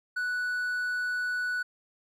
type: tone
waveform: triangle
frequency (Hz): 1480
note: F#6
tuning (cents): 0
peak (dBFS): -26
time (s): 0.16-1.63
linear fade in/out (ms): 10
effects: none